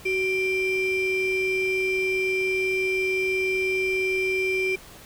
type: ring-modulated tone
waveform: triangle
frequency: 1369 Hz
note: F6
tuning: 35 cents flat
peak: -17 dBFS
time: 0.05-4.76 s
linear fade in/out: 10 ms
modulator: 992 Hz
effects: pink hiss -46 dBFS RMS until 5.05 s